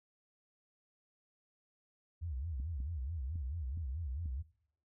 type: tone with vibrato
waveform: sine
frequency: 73.42 Hz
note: D2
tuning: in tune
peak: -37 dBFS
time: 2.21-4.43 s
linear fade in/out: 20 ms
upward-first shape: sine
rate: 4.6 Hz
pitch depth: 290 cents each way
type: clicks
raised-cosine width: 5 ms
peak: -38 dBFS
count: 5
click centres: 2.6 / 2.803 / 3.357 / 3.775 / 4.258 s
effects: noise-tail reverb RT60 0.6 s tail -17 dB re dry